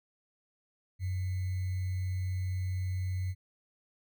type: tone with sample-and-hold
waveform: sine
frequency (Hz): 92.4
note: F#2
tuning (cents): -2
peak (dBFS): -30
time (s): 0.99-3.35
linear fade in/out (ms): 50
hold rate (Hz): 2100
effects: none